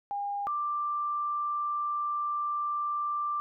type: tone pair in turn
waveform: sine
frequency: 810 / 1179.9 Hz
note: G#5 / D6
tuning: -43 / +8 cents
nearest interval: perfect fifth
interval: 651 cents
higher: second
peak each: -30 / -28 dBFS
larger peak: second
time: 0.11-0.47 / 0.47-3.4 s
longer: second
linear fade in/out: 0 ms
effects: none